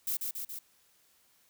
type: noise with echo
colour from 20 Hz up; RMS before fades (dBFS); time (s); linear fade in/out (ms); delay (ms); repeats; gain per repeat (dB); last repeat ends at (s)
violet; -32; 0.07-0.17; 5; 140; 3; -3; 0.59
effects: white hiss -67 dBFS RMS until 1.49 s